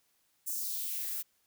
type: noise with high-pass filter sweep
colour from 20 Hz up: violet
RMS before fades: -36 dBFS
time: 0.46-1.23 s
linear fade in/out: 20 ms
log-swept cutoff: 7700 to 1100 Hz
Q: 2
effects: white hiss -73 dBFS RMS until 1.46 s